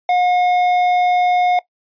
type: tone with tanh clipping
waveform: sine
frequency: 720 Hz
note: F#5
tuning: 47 cents flat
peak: -14 dBFS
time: 0.09-1.59 s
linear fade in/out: 2 ms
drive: 10 dB
effects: noise-tail reverb RT60 0.1 s tail -19 dB re dry + resampled to 11025 Hz